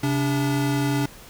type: tone pair together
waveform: square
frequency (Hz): 133.8 / 288.1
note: C3 / D4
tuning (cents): +39 / -33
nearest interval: octave + minor second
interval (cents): 1328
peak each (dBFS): -24 / -24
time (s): 0.03-1.06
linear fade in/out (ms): 5
effects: pink hiss -45 dBFS RMS until 1.29 s